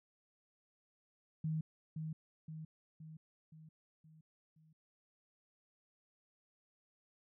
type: tone with echo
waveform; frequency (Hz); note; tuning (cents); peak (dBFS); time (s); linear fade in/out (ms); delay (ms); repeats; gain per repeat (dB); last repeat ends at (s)
sine; 157.6; D#3; +23; -34; 1.44-1.61; 5; 520; 6; -5; 4.73
effects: none